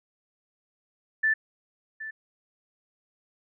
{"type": "tone with echo", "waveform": "sine", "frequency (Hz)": 1760, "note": "A6", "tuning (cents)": 0, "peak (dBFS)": -20, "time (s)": [1.23, 1.34], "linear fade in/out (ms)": 10, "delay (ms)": 770, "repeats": 1, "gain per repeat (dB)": -14, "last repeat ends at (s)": 2.11, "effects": []}